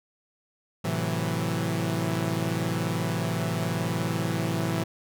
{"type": "chord", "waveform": "sawtooth", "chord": "F# half-diminished seventh", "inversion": "first", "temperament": "equal", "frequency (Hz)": [110, 130.81, 164.81, 185], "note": ["A2", "C3", "E3", "F#3"], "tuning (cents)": [0, 0, 0, 0], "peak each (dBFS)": [-27, -29, -25, -30], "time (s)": [0.84, 4.84], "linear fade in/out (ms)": 10, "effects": []}